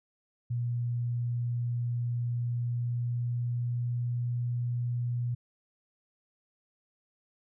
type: tone with pitch glide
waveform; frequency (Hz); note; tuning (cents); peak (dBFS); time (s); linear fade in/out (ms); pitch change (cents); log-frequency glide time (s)
sine; 120.1 to 121.08; B2 to B2; -48 to -34; -28; 0.5-5.35; 10; +14; 2.4-4.23
effects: none